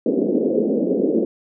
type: band-pass noise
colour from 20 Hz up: pink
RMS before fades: -19 dBFS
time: 0.06-1.25 s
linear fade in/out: 2 ms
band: 210 to 520 Hz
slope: 48 dB/octave
effects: none

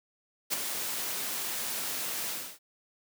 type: noise with ADSR envelope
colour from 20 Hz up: white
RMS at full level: -27 dBFS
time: 0.5-2.59 s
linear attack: 33 ms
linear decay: 11 ms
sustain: -7 dB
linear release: 300 ms
effects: high-pass 150 Hz 12 dB/octave

